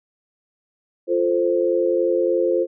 sine chord, F major, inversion none, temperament equal, 349.2 / 440 / 523.3 Hz, F4 / A4 / C5, 0 / 0 / 0 cents, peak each -20 / -23 / -20 dBFS, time 1.07-2.67 s, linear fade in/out 50 ms, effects none

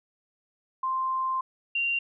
sine tone pair in turn, 1046.5 / 2768 Hz, C6 / F7, 0 / -16 cents, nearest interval octave + perfect fourth, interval 1684 cents, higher second, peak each -25 / -24 dBFS, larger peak second, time 0.83-1.41 / 1.75-1.99 s, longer first, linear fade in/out 5 ms, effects none

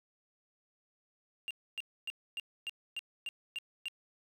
triangle tone bursts, 2791 Hz, F7, 2 cents flat, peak -34 dBFS, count 9, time 1.48-3.883 s, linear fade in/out 0 ms, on 27 ms, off 270 ms, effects none

